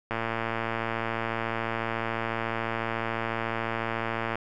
click train, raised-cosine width 0.5 ms, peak -14 dBFS, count 485, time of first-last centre 0.11-4.356 s, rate 114 Hz, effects none

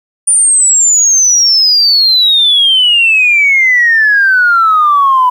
sine exponential sweep, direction down, 9397 to 987.8 Hz, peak -4 dBFS, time 0.27-5.3 s, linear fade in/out 10 ms, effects tanh soft clip ceiling 0 dBFS + 7-bit

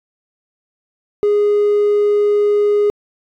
triangle tone, 413.5 Hz, G#4, 8 cents flat, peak -8 dBFS, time 1.23-2.9 s, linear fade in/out 0 ms, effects tanh soft clip ceiling -6 dBFS

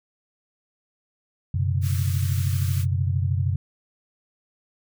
sine chord, F# suspended fourth, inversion none, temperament equal with one note detuned, 92.5 / 125.7 / 138.59 Hz, F#2 / B2 / C#3, 0 / +31 / 0 cents, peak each -22 / -26 / -28 dBFS, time 1.54-3.56 s, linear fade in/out 5 ms
white high-pass noise, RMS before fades -38 dBFS, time 1.81-2.86 s, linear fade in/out 50 ms, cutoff 1100 Hz, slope 96 dB/octave
effects none

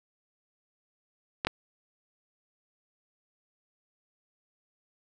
clicks, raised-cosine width 0.3 ms, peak -11 dBFS, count 2, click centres 1.449 / 1.47 s, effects none

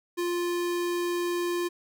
square tone, 349.5 Hz, F4, 1 cent sharp, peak -27 dBFS, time 0.17-1.69 s, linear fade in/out 20 ms, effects none

